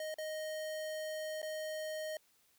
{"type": "tone with dropouts", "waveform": "square", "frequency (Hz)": 622.3, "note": "D#5", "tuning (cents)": 0, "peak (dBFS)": -39, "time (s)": [0, 2.17], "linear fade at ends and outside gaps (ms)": 2, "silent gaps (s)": [[0.142, 0.184], [1.418, 1.428]], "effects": ["white hiss -71 dBFS RMS until 2.58 s"]}